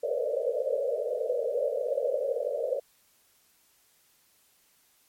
pink band-pass noise, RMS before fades -29 dBFS, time 0.03-2.8 s, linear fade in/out 5 ms, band 460 to 610 Hz, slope 96 dB/octave, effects white hiss -65 dBFS RMS until 5.08 s + MP3 64 kbps

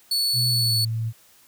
40% pulse tone, 4435 Hz, C#8, in tune, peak -19 dBFS, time 0.11-0.85 s, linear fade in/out 5 ms
sine tone with pitch glide, 123.47 to 112.57 Hz, B2 to A2, 0 to +40 cents, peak -23 dBFS, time 0.33-1.13 s, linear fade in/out 50 ms, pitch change -160 cents, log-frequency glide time 0.48-0.79 s
effects white hiss -55 dBFS RMS until 1.47 s

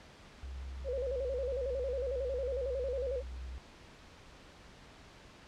sine tone with pitch glide, 66 to 63.17 Hz, C2 to B1, +16 to +40 cents, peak -40 dBFS, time 0.43-3.58 s, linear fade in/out 0 ms, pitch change -76 cents, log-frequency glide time 0.82-0.99 s
sine tone with vibrato, 519 Hz, C5, 14 cents flat, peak -33 dBFS, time 0.84-3.23 s, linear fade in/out 50 ms, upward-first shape square, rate 11 Hz, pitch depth 88 cents each way
effects pink hiss -55 dBFS RMS until 5.47 s + low-pass 5000 Hz 12 dB/octave

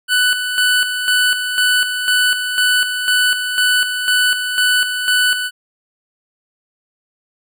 25% pulse tone with tremolo, 1492 Hz, F#6, 14 cents sharp, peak -8 dBFS, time 0.08-5.51 s, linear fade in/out 50 ms, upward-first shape square, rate 2 Hz, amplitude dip 55%, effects none

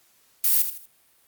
violet noise with echo, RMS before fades -19 dBFS, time 0.44-0.62 s, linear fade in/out 2 ms, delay 79 ms, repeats 3, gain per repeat -9 dB, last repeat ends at 0.857 s, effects white hiss -61 dBFS RMS until 1.27 s + Opus 48 kbps

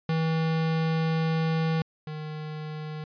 square tone pair in turn, 161.3 / 153.83 Hz, E3 / D#3, -37 / -19 cents, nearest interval minor second, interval 82 cents, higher first, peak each -24 / -34 dBFS, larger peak first, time 0.09-1.82 / 2.07-3.04 s, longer first, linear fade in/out 2 ms, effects resampled to 11025 Hz

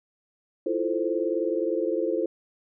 sine chord, F major seventh, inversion third, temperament equal, 329.6 / 349.2 / 440 / 523.3 Hz, E4 / F4 / A4 / C5, 0 / 0 / 0 / 0 cents, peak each -29 dBFS, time 0.66-2.26 s, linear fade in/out 5 ms, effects none

